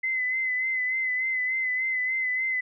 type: tone with vibrato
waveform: sine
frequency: 2037 Hz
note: C7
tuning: 47 cents flat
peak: -24 dBFS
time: 0.03-2.61 s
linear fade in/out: 10 ms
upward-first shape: sine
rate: 3.4 Hz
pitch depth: 34 cents each way
effects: none